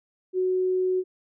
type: tone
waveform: sine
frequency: 370 Hz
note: F#4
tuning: in tune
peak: -21 dBFS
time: 0.33-1.04 s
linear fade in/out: 50 ms
effects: none